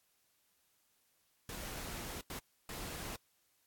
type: noise bursts at uneven times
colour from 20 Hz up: pink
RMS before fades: -44 dBFS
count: 3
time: 1.49-2.21 / 2.3-2.39 / 2.69-3.16 s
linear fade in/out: 2 ms
effects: white hiss -75 dBFS RMS until 3.66 s + AAC 64 kbps